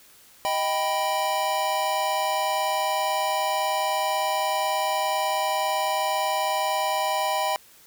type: chord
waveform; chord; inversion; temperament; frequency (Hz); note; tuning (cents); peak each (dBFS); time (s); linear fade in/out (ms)
square; Eb augmented; none; equal with one note detuned; 625.9 / 784 / 987.8; Eb5 / G5 / B5; +10 / 0 / 0; -29 / -27 / -28; 0.45-7.56; 0
effects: white hiss -53 dBFS RMS until 7.86 s